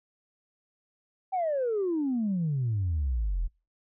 sine exponential sweep, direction down, 781 to 38.23 Hz, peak -24 dBFS, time 1.32-3.48 s, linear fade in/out 20 ms, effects noise-tail reverb RT60 0.3 s tail -26 dB re dry + tanh soft clip ceiling -22 dBFS

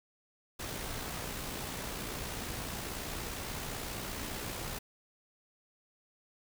pink noise with amplitude modulation, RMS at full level -38 dBFS, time 0.59-4.79 s, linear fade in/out 10 ms, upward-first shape sine, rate 60.2 Hz, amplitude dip 35%, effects none

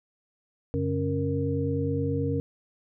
sine tone cluster, 93.6 / 143 / 277 / 466.7 Hz, F#2 / D3 / C#4 / A#4, +20 / -46 / -1 / +2 cents, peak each -30 dBFS, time 0.74-2.4 s, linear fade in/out 0 ms, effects none

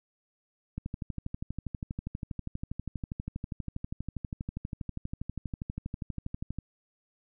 click train, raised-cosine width 5 ms, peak -22 dBFS, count 73, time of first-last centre 0.78-6.586 s, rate 12.4 Hz, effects none

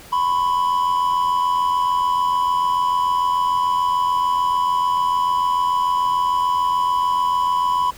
triangle tone pair together, 996.2 / 1083 Hz, B5 / C#6, +15 / -41 cents, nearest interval minor second, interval 144 cents, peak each -15 / -22 dBFS, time 0.12-7.91 s, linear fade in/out 10 ms, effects pink hiss -42 dBFS RMS until 7.97 s

